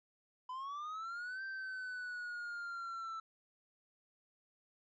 triangle linear two-way sweep, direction up then down, 1000 to 1568 to 1321 Hz, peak -39 dBFS, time 0.49-3.2 s, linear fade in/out 5 ms, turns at 1.43 s, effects resampled to 16000 Hz

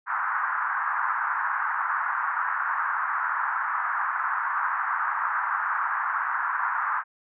white band-pass noise, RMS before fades -27 dBFS, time 0.06-7.04 s, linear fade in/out 50 ms, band 920 to 1600 Hz, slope 48 dB/octave, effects none

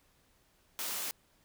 white high-pass noise, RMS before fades -37 dBFS, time 0.79-1.11 s, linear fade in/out 0 ms, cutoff 260 Hz, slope 12 dB/octave, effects pink hiss -69 dBFS RMS until 1.44 s

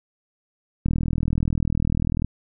click train, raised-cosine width 5 ms, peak -10 dBFS, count 57, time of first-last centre 0.86-2.246 s, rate 40.4 Hz, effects none

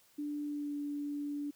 sine tone with pitch glide, 293.7 to 289.8 Hz, D4 to D4, 0 to -23 cents, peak -35 dBFS, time 0.18-1.51 s, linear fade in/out 10 ms, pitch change -23 cents, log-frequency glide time 0.45-0.75 s, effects white hiss -66 dBFS RMS until 1.55 s

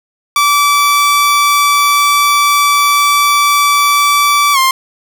sawtooth tone with pitch glide, 1157 to 1054.9 Hz, D6 to C6, -26 to +14 cents, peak -4 dBFS, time 0.36-4.71 s, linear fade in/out 2 ms, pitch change -160 cents, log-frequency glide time 4.53-4.58 s, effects none

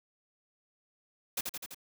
white noise with echo, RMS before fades -33 dBFS, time 1.37-1.41 s, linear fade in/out 5 ms, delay 84 ms, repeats 4, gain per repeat -3 dB, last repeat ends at 1.746 s, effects none

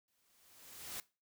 white noise with exponential growth, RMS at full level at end -42 dBFS, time 0.08-1 s, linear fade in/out 1 ms, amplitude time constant 200 ms, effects noise-tail reverb RT60 0.3 s tail -20 dB re dry

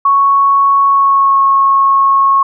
sine tone with pitch glide, 1108.7 to 1094.7 Hz, C#6 to C#6, 0 to -22 cents, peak -6 dBFS, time 0.05-2.43 s, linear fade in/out 5 ms, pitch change -22 cents, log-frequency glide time 0.86-1.4 s, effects none

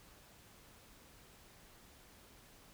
silence, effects pink hiss -61 dBFS RMS until 2.73 s

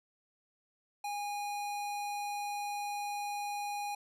square tone, 820 Hz, G#5, 22 cents flat, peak -36 dBFS, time 1.04-3.95 s, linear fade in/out 5 ms, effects resampled to 32000 Hz

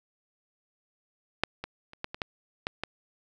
clicks, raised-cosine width 0.3 ms, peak -7 / -19 / -30 / -16 / -21 / -14 / -13 / -15 dBFS, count 8, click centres 1.436 / 1.64 / 1.934 / 2.044 / 2.145 / 2.218 / 2.669 / 2.836 s, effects none

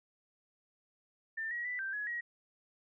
sine tone with pitch steps, 1790 / 1907 / 1980 / 1567 / 1684 / 1901 Hz, A6 / A#6 / B6 / G6 / G#6 / A#6, +29 / +39 / +4 / -1 / +24 / +33 cents, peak -35 dBFS, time 1.37-2.21 s, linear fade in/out 10 ms, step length 140 ms, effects none

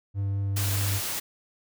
triangle tone with vibrato, 99.1 Hz, G2, 19 cents sharp, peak -23 dBFS, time 0.14-1.01 s, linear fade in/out 50 ms, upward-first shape triangle, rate 4.8 Hz, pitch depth 9 cents each way
white noise, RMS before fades -31 dBFS, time 0.56-1.2 s, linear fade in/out 10 ms
effects none

